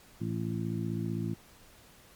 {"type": "harmonic tone with a mistuned harmonic", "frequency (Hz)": 55.6, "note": "A1", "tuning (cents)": 19, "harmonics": [2, 3, 4, 5, 6], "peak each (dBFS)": [-35, -35, -37, -42, -39], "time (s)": [0.2, 1.35], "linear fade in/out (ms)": 20, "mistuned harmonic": 6, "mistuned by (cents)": 23, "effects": ["pink hiss -57 dBFS RMS until 2.15 s", "MP3 96 kbps"]}